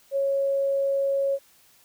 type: tone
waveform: sine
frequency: 551 Hz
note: C#5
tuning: 11 cents flat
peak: -21 dBFS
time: 0.11-1.39 s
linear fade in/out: 50 ms
effects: white hiss -58 dBFS RMS until 1.84 s